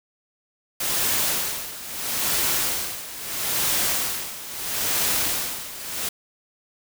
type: noise with tremolo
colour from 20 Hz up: white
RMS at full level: -22 dBFS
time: 0.8-6.09 s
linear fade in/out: 5 ms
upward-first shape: sine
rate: 0.76 Hz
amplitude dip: 80%
effects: none